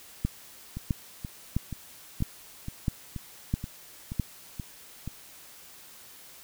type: two click trains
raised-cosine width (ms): 5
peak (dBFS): -13 / -22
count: 7 / 10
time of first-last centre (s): 0.25-4.197 / 0.77-5.076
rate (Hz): 1.52 / 2.09
effects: white hiss -50 dBFS RMS until 6.43 s